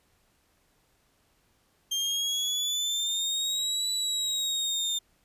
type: exponential two-way sweep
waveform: 30% pulse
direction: up then down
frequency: 3177 to 3951 to 3611 Hz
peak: -24 dBFS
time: 1.91-4.99 s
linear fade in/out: 10 ms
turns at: 3.9 s
effects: pink hiss -68 dBFS RMS until 5.24 s + resampled to 32000 Hz